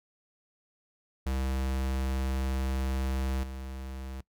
square tone with level steps, 65.9 Hz, C2, 13 cents sharp, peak -29 / -38 dBFS, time 1.26-4.21 s, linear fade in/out 5 ms, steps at 3.43 s, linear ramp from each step 2 ms, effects noise-tail reverb RT60 0.1 s tail -21 dB re dry

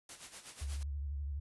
white noise with tremolo, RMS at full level -47 dBFS, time 0.09-0.83 s, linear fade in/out 2 ms, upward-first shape sine, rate 8.2 Hz, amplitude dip 70%
sine tone with vibrato, 71.1 Hz, C#2, 45 cents sharp, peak -36 dBFS, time 0.61-1.4 s, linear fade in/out 10 ms, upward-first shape triangle, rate 12 Hz, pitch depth 100 cents each way
effects resampled to 24000 Hz

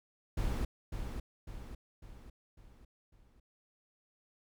brown noise with echo, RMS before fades -33 dBFS, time 0.37-0.65 s, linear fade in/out 5 ms, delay 550 ms, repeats 5, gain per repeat -6 dB, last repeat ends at 3.4 s, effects none

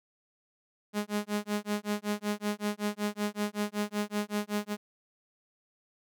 sawtooth tone with tremolo, 207.7 Hz, G#3, in tune, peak -23 dBFS, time 0.93-4.77 s, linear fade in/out 50 ms, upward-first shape sine, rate 5.3 Hz, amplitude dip 100%, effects none

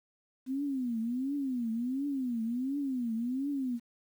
sine tone with vibrato, 253.2 Hz, B3, 43 cents sharp, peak -30 dBFS, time 0.46-3.8 s, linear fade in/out 50 ms, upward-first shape triangle, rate 1.4 Hz, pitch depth 240 cents each way, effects 10-bit

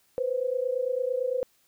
sine tone pair together, 494.4 / 523.3 Hz, B4 / C5, +2 / 0 cents, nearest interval minor second, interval 98 cents, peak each -28 dBFS, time 0.18-1.43 s, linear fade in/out 0 ms, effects white hiss -66 dBFS RMS until 1.67 s

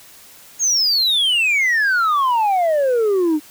sine exponential sweep, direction down, 6680 to 293.7 Hz, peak -11 dBFS, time 0.59-3.4 s, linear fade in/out 50 ms, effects tanh soft clip ceiling -13 dBFS + white hiss -44 dBFS RMS until 3.5 s

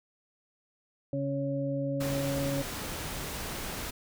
harmonic tone, 138.9 Hz, C#3, 4 cents sharp, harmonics 1 / 2 / 4, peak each -33 / -33 / -33 dBFS, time 1.13-2.62 s, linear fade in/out 2 ms
pink noise, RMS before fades -37 dBFS, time 2-3.91 s, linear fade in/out 10 ms
effects none

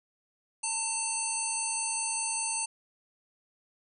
harmonic tone, 895 Hz, A5, 29 cents sharp, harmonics 1 / 3 / 5 / 7 / 9 / 10, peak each -38 / -39 / -42 / -38 / -37 / -32 dBFS, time 0.63-2.66 s, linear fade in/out 10 ms, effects none

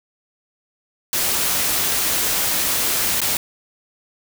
white noise with dropouts, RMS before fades -20 dBFS, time 1.13-3.37 s, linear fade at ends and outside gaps 1 ms, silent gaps 3.205-3.216 s, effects none

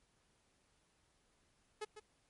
sawtooth tone with echo, 425.9 Hz, G#4, 44 cents sharp, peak -36 dBFS, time 1.81-1.85 s, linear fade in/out 10 ms, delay 150 ms, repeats 1, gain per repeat -10 dB, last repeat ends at 2 s, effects pink hiss -75 dBFS RMS until 2.29 s + MP3 48 kbps

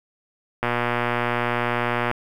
click train, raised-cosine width 0.5 ms, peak -7 dBFS, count 179, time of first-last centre 0.63-2.113 s, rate 120 Hz, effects 7-bit

